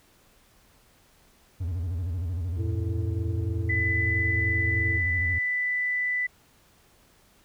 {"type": "tone with vibrato", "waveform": "triangle", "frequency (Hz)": 87.31, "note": "F2", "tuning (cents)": 0, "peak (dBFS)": -25, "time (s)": [1.6, 5.39], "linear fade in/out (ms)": 10, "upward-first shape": "square", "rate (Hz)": 13, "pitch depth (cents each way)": 120}
{"type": "harmonic tone", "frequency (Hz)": 110.6, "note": "A2", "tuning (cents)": 9, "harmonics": [1, 3, 4], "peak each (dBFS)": [-30, -36, -43], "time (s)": [2.56, 5.01], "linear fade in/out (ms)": 50}
{"type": "tone with pitch glide", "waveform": "sine", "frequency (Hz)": [2000, 1988.5], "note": ["B6", "B6"], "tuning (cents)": [21, 11], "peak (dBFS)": -24, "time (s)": [3.69, 6.27], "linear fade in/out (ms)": 10, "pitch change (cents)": -10, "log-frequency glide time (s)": [4.26, 5.53]}
{"effects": ["pink hiss -60 dBFS RMS until 7.44 s"]}